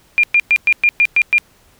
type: tone bursts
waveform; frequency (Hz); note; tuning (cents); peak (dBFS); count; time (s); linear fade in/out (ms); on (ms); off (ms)
sine; 2404; D7; +40; -8; 8; 0.18-1.382; 0; 54; 110
effects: pink hiss -52 dBFS RMS until 1.79 s